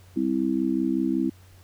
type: chord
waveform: sine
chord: C major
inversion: second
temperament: just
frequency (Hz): 196.22 / 261.6 / 327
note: G3 / C4 / E4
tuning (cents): +2 / 0 / -14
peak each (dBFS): -29 / -25 / -25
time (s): 0.16-1.3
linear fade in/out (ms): 10
effects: added 92 Hz sine -49 dBFS peak until 1.63 s + pink hiss -57 dBFS RMS until 1.63 s